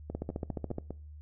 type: two click trains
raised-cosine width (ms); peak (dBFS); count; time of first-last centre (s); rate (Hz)
2; -21 / -24; 10 / 5; 0.15-0.784 / 0.1-0.906; 14.2 / 4.96
effects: noise-tail reverb RT60 0.4 s tail -22 dB re dry + added 75 Hz sine -45 dBFS peak until 1.21 s

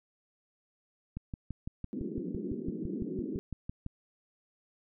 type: click train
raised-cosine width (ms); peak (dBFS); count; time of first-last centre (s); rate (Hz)
5; -25; 17; 1.17-3.864; 5.94
type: band-pass noise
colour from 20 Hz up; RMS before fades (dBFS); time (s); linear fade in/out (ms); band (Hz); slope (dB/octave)
pink; -37; 1.93-3.39; 0; 180 to 390; 48
effects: none

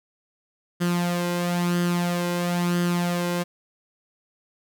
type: tone with flanger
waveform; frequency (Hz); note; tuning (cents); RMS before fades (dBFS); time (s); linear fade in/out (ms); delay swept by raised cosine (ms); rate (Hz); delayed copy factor
sawtooth; 175; F3; +4; -24; 0.8-3.44; 20; 0.62 to 2.02; 1; +0.55
effects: none

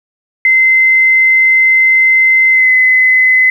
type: tone with pitch glide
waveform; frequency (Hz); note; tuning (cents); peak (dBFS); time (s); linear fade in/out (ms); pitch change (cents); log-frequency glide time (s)
sine; 2066 to 2032; C7 to B6; -22 to +49; -5; 0.45-3.5; 2; -29; 2.5-2.73
effects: 7-bit

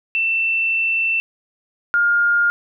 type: tone pair in turn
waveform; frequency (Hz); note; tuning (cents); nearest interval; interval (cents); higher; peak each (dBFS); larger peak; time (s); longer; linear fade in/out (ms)
sine; 2677 / 1413.6; E7 / F6; +26 / +21; major seventh; 1105; first; -16 / -13; second; 0.15-1.2 / 1.94-2.5; first; 0
effects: none

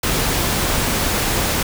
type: noise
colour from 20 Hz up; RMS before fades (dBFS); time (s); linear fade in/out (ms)
pink; -19; 0.03-1.63; 5
effects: none

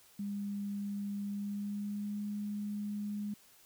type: tone with pitch glide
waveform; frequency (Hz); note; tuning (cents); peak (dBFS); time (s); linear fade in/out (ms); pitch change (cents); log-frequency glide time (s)
sine; 202.1 to 206.5; G#3 to G#3; -47 to -10; -35; 0.19-3.34; 5; +37; 1.29-2.22
effects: white hiss -62 dBFS RMS until 3.65 s

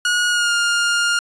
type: tone with pitch glide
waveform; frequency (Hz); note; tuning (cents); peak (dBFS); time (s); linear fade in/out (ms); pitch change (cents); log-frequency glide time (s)
sawtooth; 1448 to 1410.8; F#6 to F6; -38 to +17; -12; 0.05-1.19; 2; -45; 0.3-0.53
effects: resampled to 22050 Hz

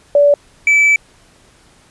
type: tone pair in turn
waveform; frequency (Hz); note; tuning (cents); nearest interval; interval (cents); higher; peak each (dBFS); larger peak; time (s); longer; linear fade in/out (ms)
sine / triangle; 577 / 2308; D5 / D7; -31 / -31; 2 octaves; 2400; second; -6; neither; 0.15-0.34 / 0.67-0.96; second; 2
effects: pink hiss -49 dBFS RMS until 1.9 s + resampled to 24000 Hz

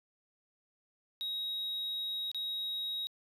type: tone with dropouts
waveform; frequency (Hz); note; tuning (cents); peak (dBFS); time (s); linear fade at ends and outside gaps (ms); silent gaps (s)
triangle; 3798; A#7; +32; -32; 1.21-3.07; 0; 2.315-2.346
effects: tanh soft clip ceiling -28 dBFS

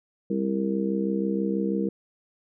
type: harmonic tone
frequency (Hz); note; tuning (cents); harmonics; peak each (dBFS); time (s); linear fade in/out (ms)
66.2; C2; +21; 3 / 4 / 5 / 6 / 7; -26 / -35 / -29 / -37 / -30; 0.3-1.89; 5
effects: none

